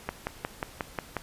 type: click train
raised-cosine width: 0.5 ms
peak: -14 dBFS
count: 7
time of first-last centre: 0.09-1.167 s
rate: 5.57 Hz
effects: pink hiss -49 dBFS RMS until 1.22 s + resampled to 32000 Hz